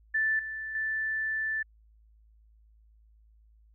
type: tone with level steps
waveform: sine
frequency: 1760 Hz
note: A6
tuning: in tune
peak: -24 / -34 / -28 dBFS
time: 0.14-1.63 s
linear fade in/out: 10 ms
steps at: 0.39 / 0.75 s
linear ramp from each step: 2 ms
effects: added 54 Hz sine -57 dBFS peak until 3.74 s